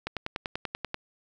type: click train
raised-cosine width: 0.3 ms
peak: -15 dBFS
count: 10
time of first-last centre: 0.07-0.944 s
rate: 10.3 Hz
effects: none